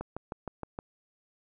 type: click train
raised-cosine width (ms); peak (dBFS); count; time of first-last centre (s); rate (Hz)
1; -22; 6; 0.01-0.789; 6.42
effects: none